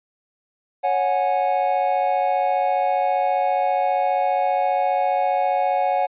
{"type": "chord", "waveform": "triangle", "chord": "C# suspended fourth", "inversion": "none", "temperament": "equal with one note detuned", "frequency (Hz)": [554.4, 735.7, 830.6], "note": ["C#5", "F#5", "G#5"], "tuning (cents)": [0, -10, 0], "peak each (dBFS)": [-22, -18, -22], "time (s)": [0.83, 6.07], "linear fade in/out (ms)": 20, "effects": ["resampled to 8000 Hz"]}